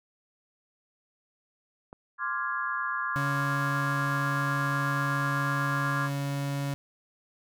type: click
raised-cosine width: 1 ms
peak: -30 dBFS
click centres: 1.929 s
type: chord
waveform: sine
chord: D half-diminished seventh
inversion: third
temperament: equal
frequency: 1046.5 / 1174.7 / 1396.9 / 1661.2 Hz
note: C6 / D6 / F6 / Ab6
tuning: 0 / 0 / 0 / 0 cents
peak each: -34 / -34 / -34 / -33 dBFS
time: 2.18-6.1 s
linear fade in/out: 50 ms
type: tone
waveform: 35% pulse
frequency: 140.5 Hz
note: C#3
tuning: 24 cents sharp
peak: -27 dBFS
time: 3.16-6.74 s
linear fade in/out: 0 ms
effects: none

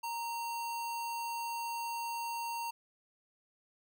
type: tone with sample-and-hold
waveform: sine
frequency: 932.3 Hz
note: A#5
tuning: in tune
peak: -35 dBFS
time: 0.03-2.71 s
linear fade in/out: 10 ms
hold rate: 3675 Hz
effects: none

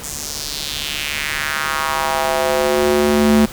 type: tone with high-pass filter sweep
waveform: square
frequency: 73.42 Hz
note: D2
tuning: in tune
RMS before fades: -18 dBFS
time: 0.03-3.46 s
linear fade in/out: 10 ms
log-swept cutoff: 7400 to 200 Hz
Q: 2.3
effects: pink hiss -33 dBFS RMS until 3.52 s

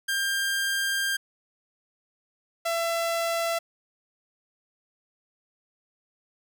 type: tone pair in turn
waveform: sawtooth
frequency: 1596 / 671 Hz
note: G6 / E5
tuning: +31 / +31 cents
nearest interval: octave + minor third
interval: 1500 cents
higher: first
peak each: -21 dBFS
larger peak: neither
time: 0.08-1.17 / 2.65-3.59 s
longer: first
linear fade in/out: 10 ms
effects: none

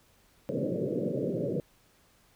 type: band-pass noise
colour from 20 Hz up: white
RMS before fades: -31 dBFS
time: 0.49-1.6 s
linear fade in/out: 0 ms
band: 110 to 580 Hz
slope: 96 dB/octave
effects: pink hiss -64 dBFS RMS until 2.35 s

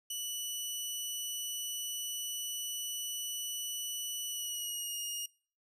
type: tone with pitch glide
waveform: 15% pulse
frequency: 2960 to 2859 Hz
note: F#7 to F7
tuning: 0 to +40 cents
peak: -29 dBFS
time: 0.1-5.26 s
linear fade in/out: 5 ms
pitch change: -60 cents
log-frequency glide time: 4.28-4.97 s
effects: noise-tail reverb RT60 0.4 s tail -23 dB re dry

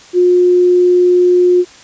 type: tone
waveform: sine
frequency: 358.1 Hz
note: F4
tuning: 43 cents sharp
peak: -6 dBFS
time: 0.13-1.65 s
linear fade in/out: 50 ms
effects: white hiss -39 dBFS RMS until 1.83 s + resampled to 16000 Hz

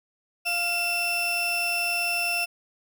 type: tone pair together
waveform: 35% pulse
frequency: 698.5 / 2683 Hz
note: F5 / E7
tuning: 0 / +30 cents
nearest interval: octave + major seventh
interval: 2330 cents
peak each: -30 / -23 dBFS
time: 0.45-2.46 s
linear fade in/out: 20 ms
effects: none

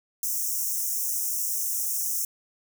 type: high-pass noise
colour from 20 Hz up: white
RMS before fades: -28 dBFS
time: 0.23-2.25 s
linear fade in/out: 2 ms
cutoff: 5500 Hz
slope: 96 dB/octave
effects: none

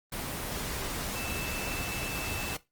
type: tone in noise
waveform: sine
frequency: 2642 Hz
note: E7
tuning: 3 cents sharp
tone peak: -39 dBFS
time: 1.15-2.55 s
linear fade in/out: 5 ms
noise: pink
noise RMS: -35 dBFS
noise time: 0.12-2.57 s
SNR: -7 dB
effects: noise-tail reverb RT60 0.2 s tail -17 dB re dry + Opus 24 kbps

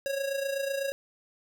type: tone with amplitude modulation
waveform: square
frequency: 550 Hz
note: C#5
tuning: 14 cents flat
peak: -27 dBFS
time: 0.06-0.92 s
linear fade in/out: 0 ms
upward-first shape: sine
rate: 28 Hz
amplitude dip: 60%
effects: none

